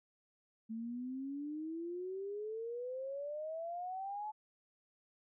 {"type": "exponential sweep", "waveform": "sine", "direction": "up", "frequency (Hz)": [220, 864], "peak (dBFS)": -39, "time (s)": [0.69, 4.32], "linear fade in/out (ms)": 20, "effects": []}